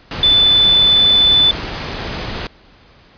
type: tone in noise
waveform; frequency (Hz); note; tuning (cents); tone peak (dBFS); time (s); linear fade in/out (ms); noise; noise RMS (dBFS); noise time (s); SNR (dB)
sine; 3503; A7; -8; -8; 0.23-1.51; 2; pink; -24; 0.11-2.47; +13
effects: pink hiss -47 dBFS RMS until 3.17 s + resampled to 11025 Hz